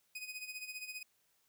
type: tone with tremolo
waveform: sawtooth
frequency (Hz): 2500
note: D#7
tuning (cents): +8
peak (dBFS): -37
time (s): 0.15-1.03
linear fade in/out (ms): 5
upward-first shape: sine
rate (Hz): 15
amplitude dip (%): 70
effects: white hiss -75 dBFS RMS until 1.48 s

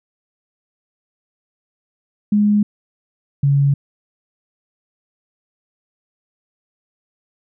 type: tone pair in turn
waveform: sine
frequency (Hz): 207.7 / 140.42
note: G#3 / C#3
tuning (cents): 0 / +23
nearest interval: perfect fifth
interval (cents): 677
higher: first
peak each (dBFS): -11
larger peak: neither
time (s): 2.32-2.63 / 3.43-3.74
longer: neither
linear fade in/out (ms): 5
effects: none

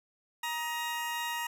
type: tone pair together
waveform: 20% pulse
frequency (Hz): 943.4 / 1257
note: A#5 / D#6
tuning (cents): +20 / +17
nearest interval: perfect fourth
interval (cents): 497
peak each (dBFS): -28 / -38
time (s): 0.43-1.47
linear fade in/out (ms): 5
effects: none

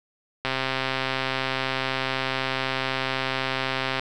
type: click train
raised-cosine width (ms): 0.3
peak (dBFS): -9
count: 469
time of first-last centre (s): 0.45-3.995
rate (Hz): 132
effects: none

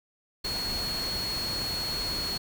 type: tone in noise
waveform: sine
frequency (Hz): 4331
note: C#8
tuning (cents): -41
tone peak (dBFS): -30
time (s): 0.44-2.38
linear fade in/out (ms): 10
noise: pink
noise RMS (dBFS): -36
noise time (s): 0.44-2.38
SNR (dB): +3
effects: none

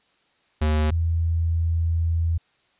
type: tone pair in turn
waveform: square / sine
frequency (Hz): 76.6 / 82.89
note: D#2 / E2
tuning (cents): -27 / +10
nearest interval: minor second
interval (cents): 137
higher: second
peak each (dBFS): -19 / -19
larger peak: neither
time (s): 0.61-0.91 / 0.91-2.38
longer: second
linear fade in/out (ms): 10
effects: white hiss -64 dBFS RMS until 2.79 s + resampled to 8000 Hz

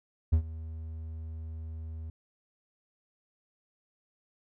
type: tone with ADSR envelope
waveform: triangle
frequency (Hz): 80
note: D#2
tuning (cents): +49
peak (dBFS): -16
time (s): 0.32-2.1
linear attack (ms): 13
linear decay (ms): 85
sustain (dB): -19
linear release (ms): 3
effects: none

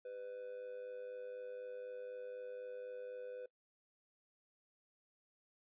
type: tone with amplitude modulation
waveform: triangle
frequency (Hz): 500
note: B4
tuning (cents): +21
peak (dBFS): -40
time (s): 0.05-3.46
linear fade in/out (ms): 5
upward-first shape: sine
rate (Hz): 104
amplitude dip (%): 55
effects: noise-tail reverb RT60 0.1 s tail -22 dB re dry + resampled to 8000 Hz

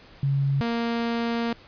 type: tone pair in turn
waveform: sine / sawtooth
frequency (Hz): 138.59 / 233.1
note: C#3 / A#3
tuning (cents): 0 / 0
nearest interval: major sixth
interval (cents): 900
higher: second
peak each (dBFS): -20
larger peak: neither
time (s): 0.23-0.61 / 0.61-1.53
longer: second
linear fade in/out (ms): 2
effects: pink hiss -50 dBFS RMS until 1.67 s + resampled to 11025 Hz

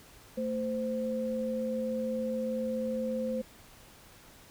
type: tone pair together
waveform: sine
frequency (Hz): 224.1 / 517.5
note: A3 / C5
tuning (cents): +32 / -19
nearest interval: octave + major second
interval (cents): 1449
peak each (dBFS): -33 / -32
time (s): 0.37-3.42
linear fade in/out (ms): 10
effects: pink hiss -55 dBFS RMS until 4.5 s

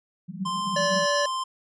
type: band-pass noise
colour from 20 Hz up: pink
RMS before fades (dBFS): -34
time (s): 0.28-1.06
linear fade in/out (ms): 10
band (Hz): 170 to 200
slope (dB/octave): 96
type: tone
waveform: square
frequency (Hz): 1044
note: C6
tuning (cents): -4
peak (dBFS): -27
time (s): 0.45-1.44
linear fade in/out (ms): 10
type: harmonic tone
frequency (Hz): 579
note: D5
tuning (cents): -25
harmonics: 1 / 3 / 5 / 7 / 9 / 10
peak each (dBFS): -24 / -28 / -36 / -35 / -33 / -36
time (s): 0.76-1.26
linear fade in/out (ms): 5
effects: resampled to 22050 Hz

